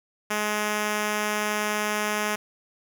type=tone; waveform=5% pulse; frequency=210.7 Hz; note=G#3; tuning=25 cents sharp; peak=-13 dBFS; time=0.3-2.36 s; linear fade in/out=10 ms; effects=none